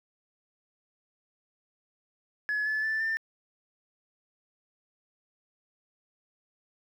sine tone with pitch steps, 1700 / 1729.7 / 1760 / 1790.7 Hz, G#6 / A6 / A6 / A6, +40 / -30 / 0 / +30 cents, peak -25 dBFS, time 2.49-3.17 s, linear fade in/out 0 ms, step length 170 ms, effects tanh soft clip ceiling -24 dBFS + 10-bit

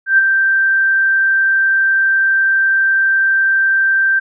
sine tone with ADSR envelope, 1568 Hz, G6, in tune, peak -5 dBFS, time 0.06-4.2 s, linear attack 120 ms, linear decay 23 ms, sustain -5 dB, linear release 16 ms, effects none

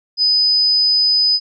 sine tone, 5000 Hz, D#8, 8 cents sharp, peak -11 dBFS, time 0.17-1.4 s, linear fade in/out 50 ms, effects none

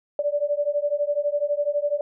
sine beating tone pair, 577 / 589 Hz, D5 / D5, -31 / +5 cents, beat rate 12 Hz, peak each -24 dBFS, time 0.19-2.01 s, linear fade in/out 2 ms, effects none

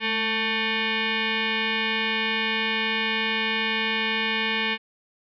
sine tone with frequency modulation, 216.8 Hz, A3, 25 cents flat, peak -22 dBFS, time 0-4.78 s, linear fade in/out 50 ms, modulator 666 Hz, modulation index 4.6, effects none

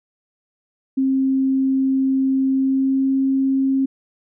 sine tone with pitch glide, 266.4 to 268.3 Hz, C4 to C4, +31 to +44 cents, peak -15 dBFS, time 0.97-3.86 s, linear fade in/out 10 ms, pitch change +13 cents, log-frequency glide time 2.51-3.13 s, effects none

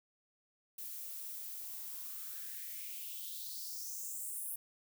violet noise with high-pass filter sweep, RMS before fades -44 dBFS, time 0.78-4.56 s, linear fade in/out 5 ms, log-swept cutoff 330 to 11000 Hz, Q 4.4, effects none

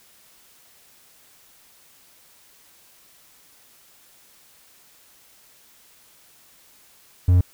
triangle tone, 90 Hz, F#2, 47 cents flat, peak -10 dBFS, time 7.28-7.41 s, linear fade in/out 5 ms, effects white hiss -54 dBFS RMS until 7.53 s

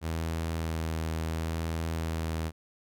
sawtooth tone with vibrato, 81.1 Hz, E2, 28 cents flat, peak -26 dBFS, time 0.01-2.52 s, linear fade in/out 50 ms, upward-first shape sine, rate 0.71 Hz, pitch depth 14 cents each way, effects none

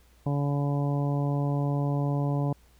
harmonic tone, 142.6 Hz, C#3, 49 cents sharp, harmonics 1 / 2 / 3 / 4 / 5 / 6 / 7, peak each -25 / -32 / -38 / -37 / -39 / -42 / -42 dBFS, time 0.26-2.53 s, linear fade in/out 5 ms, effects added 60 Hz sine -57 dBFS peak until 2.79 s + pink hiss -63 dBFS RMS until 2.79 s

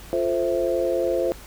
sine chord, F major seventh, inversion none, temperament equal, 349.2 / 440 / 523.3 / 659.3 Hz, F4 / A4 / C5 / E5, 0 / 0 / 0 / 0 cents, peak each -25 / -29 / -23 / -28 dBFS, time 0.13-1.32 s, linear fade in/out 0 ms, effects added 50 Hz sine -44 dBFS peak until 1.46 s + pink hiss -44 dBFS RMS until 1.46 s

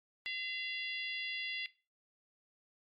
harmonic tone with a mistuned harmonic, 681 Hz, F5, 44 cents flat, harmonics 3 / 4 / 5 / 6 / 7, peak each -39 / -41 / -44 / -50 / -50 dBFS, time 0.26-1.66 s, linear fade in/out 0 ms, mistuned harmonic 4, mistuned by +23 cents, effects noise-tail reverb RT60 0.3 s tail -18 dB re dry + MP3 64 kbps

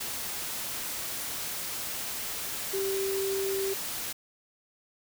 sine tone in noise, 389.3 Hz, G4, 12 cents flat, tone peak -28 dBFS, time 2.73-3.74 s, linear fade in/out 10 ms, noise white, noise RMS -35 dBFS, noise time 0-4.13 s, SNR +4 dB, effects none

